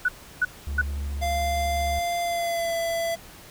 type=tone bursts; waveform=sine; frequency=1480 Hz; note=F#6; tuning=in tune; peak=-18 dBFS; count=3; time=0.05-0.815 s; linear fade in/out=5 ms; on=35 ms; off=330 ms
type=tone with vibrato; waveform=triangle; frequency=70.8 Hz; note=C#2; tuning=37 cents sharp; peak=-25 dBFS; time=0.67-1.99 s; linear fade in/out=0 ms; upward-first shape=triangle; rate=14 Hz; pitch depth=25 cents each way
type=tone with pitch glide; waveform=square; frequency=693 to 669.8 Hz; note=F5 to E5; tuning=-14 to +27 cents; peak=-25 dBFS; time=1.21-3.16 s; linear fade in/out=20 ms; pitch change=-59 cents; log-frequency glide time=2.21-2.74 s
effects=pink hiss -46 dBFS RMS until 3.5 s